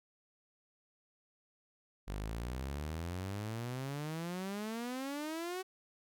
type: exponential sweep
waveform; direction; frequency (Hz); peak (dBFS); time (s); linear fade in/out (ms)
sawtooth; up; 48 to 380; -34; 2.07-5.63; 20
effects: none